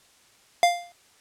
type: tone with exponential decay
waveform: square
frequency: 698.5 Hz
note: F5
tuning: in tune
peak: -13 dBFS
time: 0.63-0.92 s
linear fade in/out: 1 ms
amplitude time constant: 63 ms
effects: white hiss -58 dBFS RMS until 1.2 s + low-pass 9000 Hz 12 dB/octave